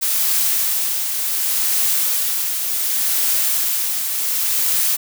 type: noise with tremolo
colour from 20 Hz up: blue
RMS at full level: -17 dBFS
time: 0.01-4.97 s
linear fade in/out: 20 ms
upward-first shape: triangle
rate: 0.68 Hz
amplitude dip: 45%
effects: none